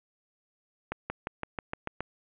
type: accelerating click train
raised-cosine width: 0.5 ms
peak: -17 dBFS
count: 8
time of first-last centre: 0.92-2.006 s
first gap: 180 ms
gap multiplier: 0.95
effects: resampled to 8000 Hz + 9-bit